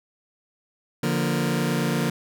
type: chord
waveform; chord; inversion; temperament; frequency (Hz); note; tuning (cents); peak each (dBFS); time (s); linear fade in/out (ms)
sawtooth; Bb major; first; just; 145.68 / 174.81 / 233.1; D3 / F3 / Bb3; -14 / +2 / 0; -22; 1.03-2.1; 5
effects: none